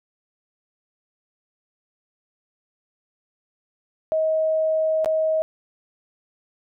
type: tone with dropouts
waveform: sine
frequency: 633 Hz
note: D#5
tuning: 30 cents sharp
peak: -18 dBFS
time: 4.12-5.42 s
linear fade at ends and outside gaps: 0 ms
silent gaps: 5.046-5.059 s
effects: none